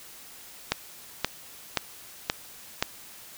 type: click train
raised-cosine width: 0.2 ms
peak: -5 dBFS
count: 5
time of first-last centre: 0.72-2.825 s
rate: 1.9 Hz
effects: white hiss -47 dBFS RMS until 3.37 s